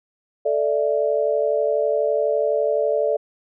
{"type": "chord", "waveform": "sine", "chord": "A suspended fourth", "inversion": "none", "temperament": "equal", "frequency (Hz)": [440, 587.3, 659.3], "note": ["A4", "D5", "E5"], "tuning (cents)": [0, 0, 0], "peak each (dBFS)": [-22, -20, -25], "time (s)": [0.45, 3.17], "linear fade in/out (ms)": 10, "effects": []}